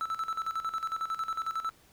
triangle tone with tremolo, 1318.5 Hz, E6, in tune, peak -27 dBFS, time 0.01-1.7 s, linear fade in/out 0 ms, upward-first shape square, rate 11 Hz, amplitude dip 75%, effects pink hiss -61 dBFS RMS until 1.92 s

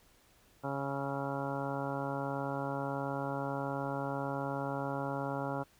harmonic tone with a mistuned harmonic, 138.59 Hz, C#3, in tune, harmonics 1 / 2 / 3 / 4 / 5 / 6 / 7 / 8 / 9 / 10, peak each -40 / -40 / -44 / -40 / -44 / -42 / -44 / -48 / -50 / -45 dBFS, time 0.63-5.64 s, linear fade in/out 20 ms, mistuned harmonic 9, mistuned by +51 cents, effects pink hiss -65 dBFS RMS until 5.79 s

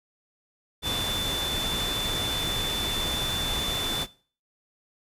sine tone in noise, 3520 Hz, A7, in tune, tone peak -27 dBFS, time 0.82-4.07 s, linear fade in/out 50 ms, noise pink, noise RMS -31 dBFS, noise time 0.82-4.07 s, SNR +1 dB, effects noise-tail reverb RT60 0.4 s tail -19 dB re dry + resampled to 32000 Hz

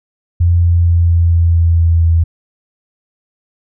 sine tone with pitch steps, 86.3 / 85.8 / 85.31 / 84.82 / 84.33 / 83.84 / 83.36 / 82.88 Hz, F2 / F2 / F2 / E2 / E2 / E2 / E2 / E2, -20 / -30 / -40 / +50 / +40 / +30 / +20 / +10 cents, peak -7 dBFS, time 0.4-2.24 s, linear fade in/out 10 ms, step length 230 ms, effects none

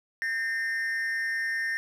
triangle tone with amplitude modulation, 1825 Hz, A#6, 37 cents flat, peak -22 dBFS, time 0.22-1.77 s, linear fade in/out 0 ms, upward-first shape sine, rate 230 Hz, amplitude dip 70%, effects none

